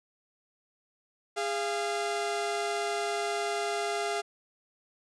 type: tone pair together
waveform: sawtooth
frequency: 410 / 689.5 Hz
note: G#4 / F5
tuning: -22 / -22 cents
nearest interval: major sixth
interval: 900 cents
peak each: -28 dBFS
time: 1.36-4.22 s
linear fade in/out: 20 ms
effects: resampled to 22050 Hz